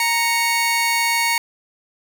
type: tone pair together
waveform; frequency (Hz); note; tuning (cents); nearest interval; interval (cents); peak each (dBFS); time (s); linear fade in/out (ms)
sawtooth; 932.3 / 2217; A#5 / C#7; 0 / 0; octave + minor third; 1500; -16; 0-1.38; 2
effects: none